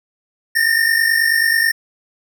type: tone pair together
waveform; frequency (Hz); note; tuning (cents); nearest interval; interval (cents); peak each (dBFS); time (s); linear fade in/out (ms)
square; 1790.7 / 1840; A6 / A#6; +30 / -23; unison; 47; -17 / -16; 0.55-1.72; 10
effects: none